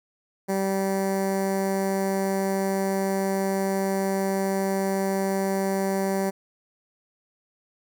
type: tone with notch filter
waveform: 15% pulse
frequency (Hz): 193.7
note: G3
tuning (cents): -20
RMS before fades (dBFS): -25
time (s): 0.48-6.31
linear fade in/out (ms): 20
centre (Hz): 3200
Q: 0.66
effects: none